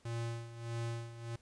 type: tone with tremolo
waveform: square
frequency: 116.54 Hz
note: A#2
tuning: in tune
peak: -36 dBFS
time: 0.05-1.36 s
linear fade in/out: 5 ms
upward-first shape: sine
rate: 1.6 Hz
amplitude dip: 75%
effects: pink hiss -68 dBFS RMS until 1.41 s + resampled to 22050 Hz